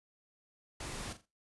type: noise with echo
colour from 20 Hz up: pink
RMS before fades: -42 dBFS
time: 0.8-1.13 s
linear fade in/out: 5 ms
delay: 42 ms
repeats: 3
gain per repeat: -11 dB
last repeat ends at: 1.256 s
effects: noise-tail reverb RT60 0.3 s tail -24 dB re dry + resampled to 24000 Hz